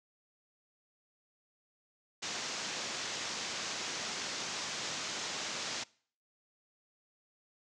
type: low-pass noise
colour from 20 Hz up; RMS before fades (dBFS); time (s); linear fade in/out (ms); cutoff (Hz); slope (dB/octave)
white; -39; 2.22-5.84; 10; 6900; 48
effects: noise-tail reverb RT60 0.5 s tail -23 dB re dry + high-pass 150 Hz 12 dB/octave